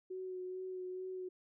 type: tone with vibrato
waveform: sine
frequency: 370 Hz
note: F#4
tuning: in tune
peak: -40 dBFS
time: 0.1-1.29 s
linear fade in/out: 10 ms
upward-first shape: sine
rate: 2.3 Hz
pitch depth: 18 cents each way
effects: none